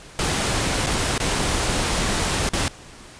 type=noise with dropouts; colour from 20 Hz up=pink; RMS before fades=-22 dBFS; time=0.19-2.68 s; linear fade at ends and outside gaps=0 ms; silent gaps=0.862-0.869 / 1.179-1.201 / 2.49-2.535 s; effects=pink hiss -43 dBFS RMS until 3.19 s + resampled to 22050 Hz